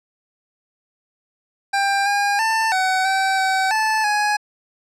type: tone with pitch steps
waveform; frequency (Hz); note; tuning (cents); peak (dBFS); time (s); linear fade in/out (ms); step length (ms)
25% pulse; 794 / 810 / 891 / 752 / 770 / 763 / 873 / 835; G5 / G#5 / A5 / F#5 / G5 / G5 / A5 / G#5; +22 / -43 / +22 / +28 / -31 / -47 / -14 / +9; -13; 1.73-4.37; 10; 330
effects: low-pass 8000 Hz 12 dB/octave